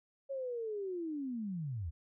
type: linear sweep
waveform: sine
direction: down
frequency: 554.4 to 71.2 Hz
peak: -36 dBFS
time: 0.29-1.91 s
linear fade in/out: 20 ms
effects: none